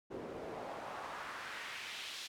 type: noise with band-pass filter sweep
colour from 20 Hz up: pink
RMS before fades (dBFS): -45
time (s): 0.1-2.28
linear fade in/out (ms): 20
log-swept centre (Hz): 360 to 4000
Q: 1.5
effects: none